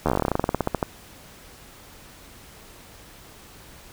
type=slowing click train; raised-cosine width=1 ms; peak=-7 dBFS; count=22; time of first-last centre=0.06-0.828 s; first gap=12 ms; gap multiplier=1.1; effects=pink hiss -47 dBFS RMS until 3.92 s